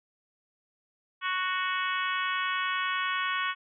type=harmonic tone; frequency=370 Hz; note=F#4; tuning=in tune; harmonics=3 / 4 / 5 / 6 / 7 / 8 / 9; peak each=-31 / -33 / -35 / -37 / -38 / -39 / -40 dBFS; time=1.21-3.55 s; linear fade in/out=50 ms; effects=none